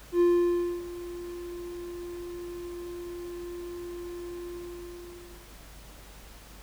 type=tone with ADSR envelope; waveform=triangle; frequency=349.2 Hz; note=F4; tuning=in tune; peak=-16 dBFS; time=0.12-5.56 s; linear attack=83 ms; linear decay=620 ms; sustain=-18 dB; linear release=1100 ms; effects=added 50 Hz sine -49 dBFS peak until 6.62 s + pink hiss -51 dBFS RMS until 6.62 s